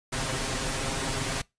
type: noise with comb filter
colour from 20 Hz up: pink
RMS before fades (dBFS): -30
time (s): 0.12-1.42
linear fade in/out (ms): 10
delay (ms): 7.5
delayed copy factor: +0.7
effects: noise-tail reverb RT60 0.2 s tail -23 dB re dry + resampled to 22050 Hz